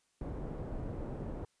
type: low-pass noise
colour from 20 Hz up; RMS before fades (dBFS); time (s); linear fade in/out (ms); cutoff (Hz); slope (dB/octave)
pink; -40; 0.21-1.45; 2; 550; 12
effects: white hiss -75 dBFS RMS until 1.6 s + resampled to 22050 Hz